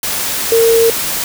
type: tone in noise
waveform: sine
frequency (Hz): 457.5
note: A#4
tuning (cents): -32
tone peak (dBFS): -7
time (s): 0.52-0.9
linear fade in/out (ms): 2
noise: white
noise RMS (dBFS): -18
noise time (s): 0.03-1.24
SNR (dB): +8
effects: none